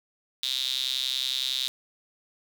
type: tone with high-pass filter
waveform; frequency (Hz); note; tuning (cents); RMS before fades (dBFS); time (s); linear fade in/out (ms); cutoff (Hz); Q
sawtooth; 130.81; C3; 0; -29; 0.43-1.68; 0; 3700; 9.2
effects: none